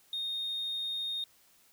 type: tone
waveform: triangle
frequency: 3694 Hz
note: A#7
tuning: 16 cents flat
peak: -30 dBFS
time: 0.13-1.24 s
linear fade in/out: 2 ms
effects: tanh soft clip ceiling -28 dBFS + white hiss -64 dBFS RMS until 1.72 s